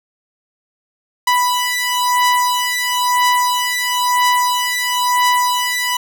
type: beating tone pair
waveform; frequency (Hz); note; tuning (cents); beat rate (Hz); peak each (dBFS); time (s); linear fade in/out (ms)
sawtooth; 987.8 / 988.8; B5 / B5; 0 / +2; 1; -13; 1.27-5.97; 5
effects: none